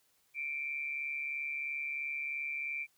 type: tone with amplitude modulation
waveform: sine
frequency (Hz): 2349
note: D7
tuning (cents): 0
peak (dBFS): -32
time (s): 0.34-2.87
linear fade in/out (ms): 50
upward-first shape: sine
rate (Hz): 143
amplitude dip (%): 60
effects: white hiss -72 dBFS RMS until 2.97 s